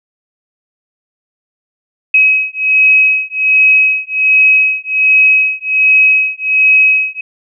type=beating tone pair; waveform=sine; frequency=2547 / 2548.3 Hz; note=D#7 / D#7; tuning=+40 / +41 cents; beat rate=1.3 Hz; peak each=-10 dBFS; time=2.14-7.21 s; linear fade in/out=5 ms; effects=none